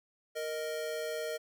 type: tone pair together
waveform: square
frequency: 465.8 / 622.3 Hz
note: A#4 / D#5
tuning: -1 / 0 cents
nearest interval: perfect fourth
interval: 501 cents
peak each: -38 / -38 dBFS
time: 0.35-1.38 s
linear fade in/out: 20 ms
effects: none